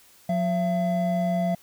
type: tone pair together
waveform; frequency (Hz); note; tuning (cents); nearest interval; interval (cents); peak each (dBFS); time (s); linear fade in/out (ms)
triangle; 179.35 / 675; F3 / E5; +46 / +41; octave + major seventh; 2295; -22 / -23; 0.29-1.55; 5
effects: white hiss -55 dBFS RMS until 1.62 s